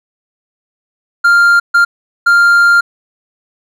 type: tone bursts at uneven times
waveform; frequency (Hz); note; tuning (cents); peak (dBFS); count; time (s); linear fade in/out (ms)
triangle; 1396.9; F6; 0; -3; 3; 1.24-1.6 / 1.74-1.85 / 2.26-2.81; 10
effects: none